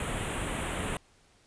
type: band-stop noise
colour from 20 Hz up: pink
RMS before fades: -33 dBFS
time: 0-0.97 s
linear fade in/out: 2 ms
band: 3400 to 7800 Hz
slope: 48 dB/octave
effects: pink hiss -63 dBFS RMS until 1.46 s + resampled to 22050 Hz